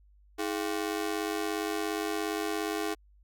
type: ring-modulated tone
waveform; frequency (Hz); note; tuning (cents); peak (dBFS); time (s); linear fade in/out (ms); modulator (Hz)
sawtooth; 370; F#4; 0; -23; 0.38-2.95; 20; 48.6
effects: added 50 Hz sine -57 dBFS peak until 3.23 s